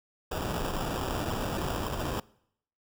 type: noise with sample-and-hold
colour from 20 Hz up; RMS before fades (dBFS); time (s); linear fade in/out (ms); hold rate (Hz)
pink; -32; 0.31-2.2; 5; 2100
effects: noise-tail reverb RT60 0.7 s tail -23 dB re dry